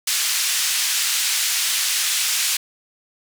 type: band-pass noise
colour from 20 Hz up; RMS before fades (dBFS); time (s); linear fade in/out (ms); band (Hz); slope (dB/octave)
white; -21; 0.07-2.57; 5; 2000 to 8600; 12
effects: none